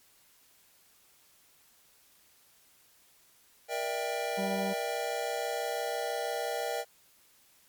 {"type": "chord", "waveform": "square", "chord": "E half-diminished seventh", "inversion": "second", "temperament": "just", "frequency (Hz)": [474.7, 593.3, 659.3, 791.1], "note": ["Bb4", "D5", "E5", "G5"], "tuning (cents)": [31, 18, 0, 16], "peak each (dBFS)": [-37, -38, -38, -37], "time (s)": [3.68, 6.85], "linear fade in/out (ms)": 50}
{"type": "harmonic tone", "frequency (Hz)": 194.4, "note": "G3", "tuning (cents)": -14, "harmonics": [1, 2, 3, 4, 5], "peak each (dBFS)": [-33, -42, -43, -43, -48], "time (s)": [4.37, 4.74], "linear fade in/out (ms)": 20}
{"effects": ["white hiss -63 dBFS RMS until 7.68 s", "MP3 96 kbps"]}